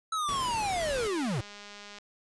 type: linear sweep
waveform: square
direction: down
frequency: 1322 to 98.5 Hz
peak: -29 dBFS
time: 0.12-1.41 s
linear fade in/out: 5 ms
type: noise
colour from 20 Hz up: pink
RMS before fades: -39 dBFS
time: 0.28-1.08 s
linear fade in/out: 10 ms
type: click train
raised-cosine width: 0.2 ms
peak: -29 dBFS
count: 244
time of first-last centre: 0.8-1.985 s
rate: 205 Hz
effects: resampled to 24000 Hz